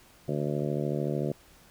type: harmonic tone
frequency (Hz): 73.42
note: D2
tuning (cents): 0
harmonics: 2 / 3 / 4 / 5 / 6 / 7 / 8 / 9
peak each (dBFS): -31 / -35 / -37 / -34 / -39 / -37 / -38 / -42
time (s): 0.28-1.32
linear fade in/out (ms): 5
effects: pink hiss -57 dBFS RMS until 1.7 s